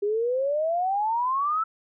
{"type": "exponential sweep", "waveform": "sine", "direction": "up", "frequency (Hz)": [400, 1333], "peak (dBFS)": -22, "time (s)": [0.02, 1.64], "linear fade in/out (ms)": 10, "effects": []}